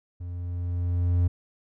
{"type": "tone with level ramp", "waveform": "triangle", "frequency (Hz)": 87.9, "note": "F2", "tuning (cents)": 12, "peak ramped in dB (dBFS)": [-31, -16], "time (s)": [0.2, 1.28], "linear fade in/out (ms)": 10, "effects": []}